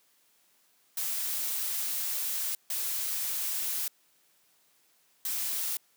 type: noise bursts at uneven times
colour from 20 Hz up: blue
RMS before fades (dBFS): -32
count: 3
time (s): 0.97-2.55 / 2.7-3.88 / 5.25-5.77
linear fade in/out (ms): 2
effects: white hiss -67 dBFS RMS until 5.96 s + high-pass 150 Hz 12 dB/octave